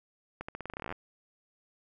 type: accelerating click train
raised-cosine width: 0.5 ms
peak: -23 dBFS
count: 17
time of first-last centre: 0.41-0.925 s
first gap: 75 ms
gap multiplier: 0.87
effects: none